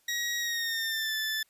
20% pulse tone with pitch glide, 1900 to 1752.4 Hz, A#6 to A6, +33 to -7 cents, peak -24 dBFS, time 0.08-1.43 s, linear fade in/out 5 ms, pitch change -140 cents, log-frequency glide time 0.39-1.14 s, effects white hiss -68 dBFS RMS until 1.49 s + resampled to 32000 Hz

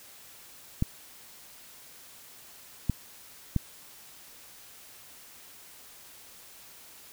clicks, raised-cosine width 5 ms, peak -12 dBFS, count 3, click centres 0.824 / 2.897 / 3.563 s, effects white hiss -51 dBFS RMS until 7.12 s

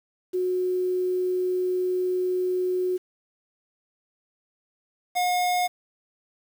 sine / square tone pair in turn, 365.7 / 719.3 Hz, F#4 / F#5, -20 / -49 cents, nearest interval octave, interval 1171 cents, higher second, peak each -22 dBFS, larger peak neither, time 0.33-2.98 / 5.15-5.68 s, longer first, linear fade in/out 20 ms, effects 8-bit

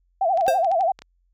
sine tone with vibrato, 717 Hz, F5, 45 cents sharp, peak -17 dBFS, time 0.21-0.92 s, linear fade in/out 5 ms, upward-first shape sine, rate 12 Hz, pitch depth 170 cents each way
clicks, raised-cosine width 0.2 ms, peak -23 dBFS, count 8, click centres 0.374 / 0.41 / 0.466 / 0.646 / 0.716 / 0.809 / 0.99 / 1.02 s
square tone with exponential decay, 530 Hz, C5, 22 cents sharp, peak -17 dBFS, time 0.48-0.65 s, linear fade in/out 0 ms, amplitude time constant 36 ms
effects added 44 Hz sine -62 dBFS peak until 1.33 s

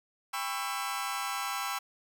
sawtooth chord, C# half-diminished seventh, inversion second, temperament just, 798.3 / 997.9 / 1108.7 / 1330.5 Hz, G5 / B5 / C#6 / E6, +31 / +18 / 0 / +16 cents, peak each -34 / -35 / -35 / -33 dBFS, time 0.33-1.79 s, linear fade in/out 10 ms, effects none

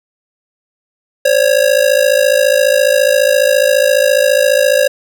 square ring-modulated tone, 551 Hz, C#5, 11 cents flat, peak -6 dBFS, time 1.25-4.88 s, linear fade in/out 5 ms, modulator 27.3 Hz, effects none

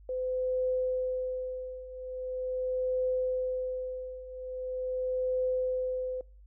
sine tone with tremolo, 510 Hz, C5, 44 cents flat, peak -26 dBFS, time 0.09-6.21 s, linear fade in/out 2 ms, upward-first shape triangle, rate 0.42 Hz, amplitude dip 85%, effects noise-tail reverb RT60 0.4 s tail -25 dB re dry + added 50 Hz sine -51 dBFS peak until 6.46 s

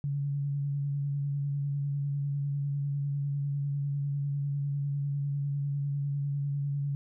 sine tone with vibrato, 141.6 Hz, C#3, 37 cents sharp, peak -28 dBFS, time 0.04-6.95 s, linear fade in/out 0 ms, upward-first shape square, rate 10 Hz, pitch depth 17 cents each way, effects none

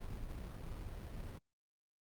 brown noise with sample-and-hold, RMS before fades -45 dBFS, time 0-1.39 s, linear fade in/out 20 ms, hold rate 2450 Hz, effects noise-tail reverb RT60 0.1 s tail -23 dB re dry + Opus 32 kbps

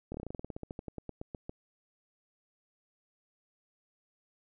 slowing click train, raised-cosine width 2 ms, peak -26 dBFS, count 21, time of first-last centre 0.12-1.495 s, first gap 24 ms, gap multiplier 1.1, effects none

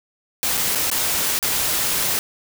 white noise with dropouts, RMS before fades -21 dBFS, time 0.43-2.19 s, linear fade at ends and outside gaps 0 ms, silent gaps 0.571-0.575 / 0.75-0.756 / 0.901-0.915 / 1.39-1.427 s, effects none

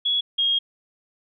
sine tone pair in turn, 3364 / 3255 Hz, G#7 / G#7, +22 / -36 cents, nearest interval minor second, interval 58 cents, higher first, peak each -19 / -18 dBFS, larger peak second, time 0.05-0.21 / 0.38-0.59 s, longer second, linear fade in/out 10 ms, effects none

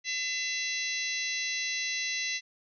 harmonic tone, 675 Hz, E5, 41 cents sharp, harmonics 3 / 4 / 5 / 6 / 7 / 8 / 9, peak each -34 / -36 / -43 / -37 / -44 / -43 / -37 dBFS, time 0.04-2.41 s, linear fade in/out 50 ms, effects none

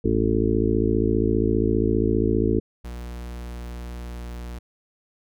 harmonic tone, 55 Hz, A1, in tune, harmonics 1 / 2 / 4 / 5 / 6 / 7 / 8, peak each -26 / -26 / -26 / -26 / -26 / -26 / -26 dBFS, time 0.04-2.6 s, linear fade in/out 10 ms
45% pulse tone, 59.9 Hz, A#1, 48 cents sharp, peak -32 dBFS, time 2.84-4.59 s, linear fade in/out 10 ms
effects none

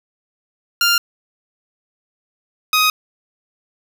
15% pulse tone pair in turn, 1396.9 / 1254 Hz, F6 / D#6, 0 / +13 cents, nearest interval major second, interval 187 cents, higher first, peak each -6 dBFS, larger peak neither, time 0.81-0.98 / 2.73-2.9 s, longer neither, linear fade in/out 2 ms, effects none

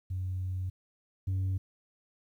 sine tone pair in turn, 92.5 / 94.72 Hz, F#2 / F#2, 0 / +41 cents, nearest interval unison, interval 41 cents, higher second, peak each -30 / -25 dBFS, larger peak second, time 0.1-0.7 / 1.27-1.58 s, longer first, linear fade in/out 10 ms, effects tanh soft clip ceiling -27 dBFS + 11-bit

